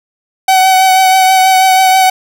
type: tone with vibrato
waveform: 45% pulse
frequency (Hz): 755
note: F#5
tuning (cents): +35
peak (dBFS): -5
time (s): 0.48-2.1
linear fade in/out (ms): 5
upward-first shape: triangle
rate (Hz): 6.2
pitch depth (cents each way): 22
effects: none